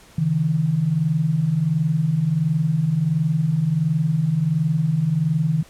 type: tone pair together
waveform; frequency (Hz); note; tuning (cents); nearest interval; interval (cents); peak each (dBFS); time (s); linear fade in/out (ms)
sine; 138.59 / 160.01; C#3 / D#3; 0 / +49; major second; 249; -23 / -18; 0.18-5.63; 5
effects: pink hiss -49 dBFS RMS until 5.69 s + low-pass 12000 Hz 12 dB/octave